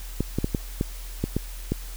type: clicks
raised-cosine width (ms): 3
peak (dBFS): -10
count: 8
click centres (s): 0.206 / 0.386 / 0.444 / 0.548 / 0.811 / 1.24 / 1.366 / 1.72
effects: added 41 Hz sine -34 dBFS peak until 1.96 s + white hiss -44 dBFS RMS until 1.96 s